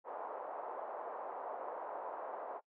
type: band-pass noise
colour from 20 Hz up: pink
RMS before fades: -44 dBFS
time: 0.04-2.61 s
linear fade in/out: 50 ms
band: 550 to 990 Hz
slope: 24 dB/octave
effects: noise-tail reverb RT60 0.1 s tail -22 dB re dry